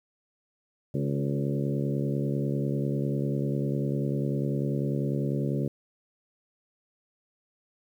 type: harmonic tone with a mistuned harmonic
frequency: 70.1 Hz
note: C#2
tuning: 20 cents sharp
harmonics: 2 / 3 / 4 / 5 / 6 / 7 / 8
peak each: -28 / -32 / -34 / -36 / -38 / -39 / -40 dBFS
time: 0.94-5.68 s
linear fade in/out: 5 ms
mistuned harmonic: 5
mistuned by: +28 cents
effects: 10-bit